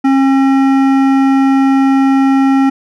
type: tone with hard clipping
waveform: triangle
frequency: 270 Hz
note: C#4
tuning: 45 cents flat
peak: -9 dBFS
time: 0.04-2.7 s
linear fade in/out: 10 ms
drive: 17 dB
effects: none